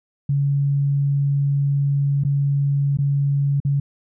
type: tone with dropouts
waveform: sine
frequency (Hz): 140.8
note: C#3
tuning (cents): +27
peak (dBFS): -16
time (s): 0.29-3.8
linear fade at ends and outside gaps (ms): 5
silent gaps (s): 2.237-2.248 / 2.972-2.986 / 3.602-3.649
effects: none